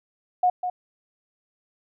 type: tone with echo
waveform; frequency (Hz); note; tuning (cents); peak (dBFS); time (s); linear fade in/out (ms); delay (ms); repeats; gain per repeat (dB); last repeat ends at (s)
sine; 725; F#5; -35; -16; 0.43-0.5; 5; 200; 1; -8; 0.7
effects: none